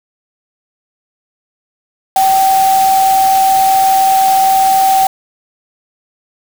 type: tone in noise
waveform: sine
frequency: 770 Hz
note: G5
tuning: 31 cents flat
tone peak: -7 dBFS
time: 2.16-5.07 s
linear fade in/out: 2 ms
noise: white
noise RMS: -21 dBFS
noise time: 2.16-5.07 s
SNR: +11 dB
effects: none